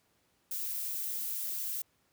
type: noise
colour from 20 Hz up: violet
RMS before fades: -36 dBFS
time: 0.51-1.82 s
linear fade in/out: 5 ms
effects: pink hiss -72 dBFS RMS until 2.12 s + high-pass 80 Hz 12 dB/octave